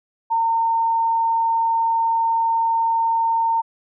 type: tone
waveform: sine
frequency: 912 Hz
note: A#5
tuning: 38 cents flat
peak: -16 dBFS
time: 0.3-3.62 s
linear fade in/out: 20 ms
effects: none